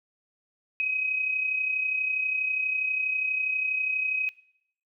sine tone with amplitude modulation, 2530 Hz, D#7, 28 cents sharp, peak -22 dBFS, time 0.8-4.29 s, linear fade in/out 0 ms, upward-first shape sine, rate 32.3 Hz, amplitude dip 45%, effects noise-tail reverb RT60 0.7 s tail -20 dB re dry

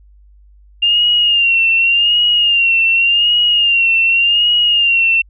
sine tone with vibrato, 2794 Hz, F7, in tune, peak -9 dBFS, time 0.82-5.22 s, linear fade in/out 10 ms, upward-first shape sine, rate 0.87 Hz, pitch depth 64 cents each way, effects added 50 Hz sine -42 dBFS peak until 5.29 s

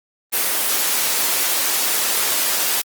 white high-pass noise, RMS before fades -19 dBFS, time 0.32-2.82 s, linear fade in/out 20 ms, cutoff 300 Hz, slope 12 dB/octave, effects Opus 24 kbps

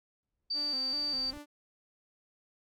brown noise with exponential growth, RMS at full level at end -49 dBFS, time 0.23-1.38 s, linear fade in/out 0 ms, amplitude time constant 250 ms
sine tone, 4629 Hz, D8, 26 cents flat, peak -30 dBFS, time 0.5-1.31 s, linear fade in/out 10 ms
sawtooth tone with vibrato, 277.2 Hz, C#4, in tune, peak -40 dBFS, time 0.53-1.46 s, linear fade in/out 50 ms, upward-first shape square, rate 2.5 Hz, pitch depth 100 cents each way
effects none

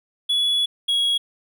triangle tone pair in turn, 3395 / 3321 Hz, G#7 / G#7, +37 / -1 cents, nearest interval unison, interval 38 cents, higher first, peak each -16 dBFS, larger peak neither, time 0.29-0.66 / 0.88-1.18 s, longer first, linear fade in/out 10 ms, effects none

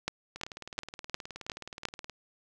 two click trains, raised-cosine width 0.2 ms, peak -24 / -13 dBFS, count 34 / 6, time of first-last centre 0.36-2.097 / 0.08-1.853 s, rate 19 / 2.82 Hz, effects none

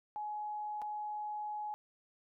sine tone with dropouts, 842 Hz, G#5, 24 cents sharp, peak -37 dBFS, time 0.16-1.74 s, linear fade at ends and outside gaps 0 ms, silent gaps 0.817-0.821 s, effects none

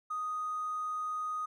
triangle tone with hard clipping, 1244.5 Hz, D#6, in tune, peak -33 dBFS, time 0.1-1.46 s, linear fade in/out 10 ms, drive 3 dB, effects none

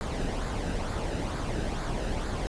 brown noise with flanger, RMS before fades -31 dBFS, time 0.01-2.47 s, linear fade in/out 0 ms, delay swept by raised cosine 0.34 to 0.92 ms, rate 2.2 Hz, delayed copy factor -0.5, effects resampled to 22050 Hz

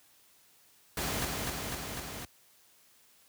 pink noise with echo, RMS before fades -33 dBFS, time 0.97-1.25 s, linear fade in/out 2 ms, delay 250 ms, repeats 4, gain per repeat -2 dB, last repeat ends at 2.25 s, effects white hiss -63 dBFS RMS until 3.28 s + high-pass 60 Hz 12 dB/octave

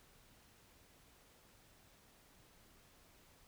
silence, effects pink hiss -66 dBFS RMS until 3.47 s

